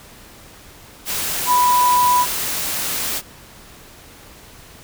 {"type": "tone in noise", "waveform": "sine", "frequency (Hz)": 987.8, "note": "B5", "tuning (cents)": 0, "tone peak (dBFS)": -12, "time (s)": [1.46, 2.26], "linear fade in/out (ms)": 50, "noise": "white", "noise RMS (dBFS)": -23, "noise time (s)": [1.05, 3.22], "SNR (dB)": 8, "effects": ["pink hiss -43 dBFS RMS until 4.83 s"]}